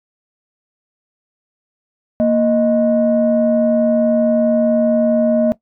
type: tone pair together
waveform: sine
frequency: 233.1 / 622.3 Hz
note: A#3 / D#5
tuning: 0 / 0 cents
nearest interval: octave + perfect fourth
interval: 1700 cents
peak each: -13 dBFS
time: 2.2-5.52 s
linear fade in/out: 0 ms
effects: noise-tail reverb RT60 0.1 s tail -18 dB re dry + tanh soft clip ceiling -5 dBFS